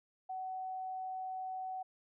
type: tone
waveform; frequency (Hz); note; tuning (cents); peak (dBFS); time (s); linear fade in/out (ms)
sine; 751; F#5; +26; -38; 0.29-1.83; 10
effects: none